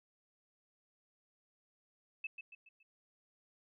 sine tone with echo, 2619 Hz, E7, 12 cents flat, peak -37 dBFS, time 2.24-2.27 s, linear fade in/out 5 ms, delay 140 ms, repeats 4, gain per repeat -7 dB, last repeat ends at 2.83 s, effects none

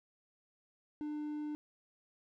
triangle tone, 299.4 Hz, D4, 33 cents sharp, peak -35 dBFS, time 1.01-1.55 s, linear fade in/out 0 ms, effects none

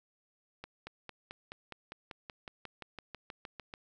accelerating click train, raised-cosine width 0.3 ms, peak -27 dBFS, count 18, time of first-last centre 0.64-3.739 s, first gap 230 ms, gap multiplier 0.97, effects none

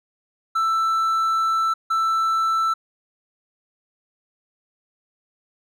triangle tone pair in turn, 1327 / 1327 Hz, E6 / E6, +11 / +11 cents, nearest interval unison, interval 0 cents, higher neither, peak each -16 / -16 dBFS, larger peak neither, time 0.55-1.74 / 1.9-2.74 s, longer first, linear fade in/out 10 ms, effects none

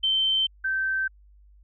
sine tone pair in turn, 3102 / 1551 Hz, G7 / G6, -19 / -19 cents, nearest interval octave, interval 1200 cents, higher first, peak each -20 / -23 dBFS, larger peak first, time 0.03-0.47 / 0.64-1.08 s, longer neither, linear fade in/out 10 ms, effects added 50 Hz sine -51 dBFS peak until 1.63 s

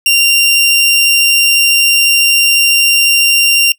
sawtooth tone, 2774 Hz, F7, 12 cents flat, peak -3 dBFS, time 0.06-3.72 s, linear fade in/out 2 ms, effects noise-tail reverb RT60 0.1 s tail -22 dB re dry

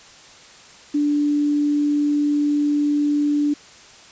sine tone with quantisation, 292.8 Hz, D4, 5 cents flat, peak -16 dBFS, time 0.94-3.54 s, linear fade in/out 10 ms, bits 7, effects white hiss -45 dBFS RMS until 4.11 s + resampled to 16000 Hz

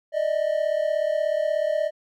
triangle tone pair together, 595.4 / 632 Hz, D5 / D#5, +24 / +27 cents, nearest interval minor second, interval 103 cents, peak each -22 dBFS, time 0.12-1.91 s, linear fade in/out 50 ms, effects none

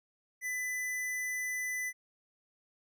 square tone, 2000 Hz, B6, 21 cents sharp, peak -34 dBFS, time 0.41-1.93 s, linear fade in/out 50 ms, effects none

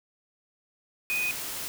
sine tone in noise, 2489 Hz, D#7, in tune, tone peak -26 dBFS, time 1.1-1.31 s, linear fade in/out 0 ms, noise white, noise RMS -35 dBFS, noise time 1.1-1.68 s, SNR +6 dB, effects none

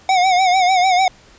square tone with vibrato, 740 Hz, F#5, in tune, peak -12 dBFS, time 0.09-1.08 s, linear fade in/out 2 ms, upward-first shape sine, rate 6.7 Hz, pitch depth 73 cents each way, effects pink hiss -47 dBFS RMS until 1.38 s + resampled to 16000 Hz

